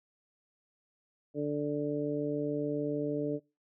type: harmonic tone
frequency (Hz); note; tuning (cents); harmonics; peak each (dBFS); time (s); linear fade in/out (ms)
146.83; D3; 0; 1 / 2 / 3 / 4; -39 / -33 / -34 / -38; 1.34-3.4; 50
effects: noise-tail reverb RT60 0.3 s tail -25 dB re dry